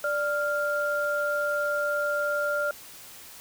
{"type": "tone pair together", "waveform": "sine", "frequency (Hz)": [587.3, 1395.6], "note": ["D5", "F6"], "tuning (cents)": [0, -2], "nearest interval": "octave + minor third", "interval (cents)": 1498, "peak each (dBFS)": -27, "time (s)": [0.04, 2.71], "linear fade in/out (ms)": 2, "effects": ["white hiss -46 dBFS RMS until 3.4 s"]}